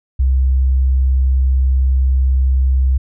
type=tone; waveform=sine; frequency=65.41 Hz; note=C2; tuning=in tune; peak=-10 dBFS; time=0.19-2.98 s; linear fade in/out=10 ms; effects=none